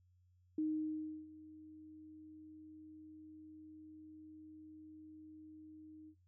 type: tone with ADSR envelope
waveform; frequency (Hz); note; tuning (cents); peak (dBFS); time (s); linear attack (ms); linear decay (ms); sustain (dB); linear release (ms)
sine; 310.2; D#4; -5; -33; 0.58-6.15; 4; 680; -20; 68
effects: noise-tail reverb RT60 0.2 s tail -24 dB re dry + added 90 Hz sine -68 dBFS peak until 6.27 s